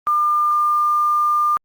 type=tone with quantisation; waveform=sine; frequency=1200 Hz; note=D6; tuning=37 cents sharp; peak=-14 dBFS; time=0.07-1.57 s; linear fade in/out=0 ms; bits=7; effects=Opus 32 kbps